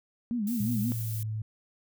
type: tone with vibrato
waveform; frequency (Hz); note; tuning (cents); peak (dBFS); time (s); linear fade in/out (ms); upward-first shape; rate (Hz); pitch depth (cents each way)
sine; 221.9; A3; +15; -27; 0.31-0.92; 0; sine; 5.6; 170
type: noise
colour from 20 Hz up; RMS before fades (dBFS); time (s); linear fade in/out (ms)
violet; -40; 0.47-1.23; 2
type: tone with pitch glide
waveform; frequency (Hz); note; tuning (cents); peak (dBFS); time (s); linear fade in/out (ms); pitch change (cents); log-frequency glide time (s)
sine; 117.1 to 108.63; A#2 to A2; +8 to -22; -30; 0.6-1.42; 5; -130; 0.87-1.2
effects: none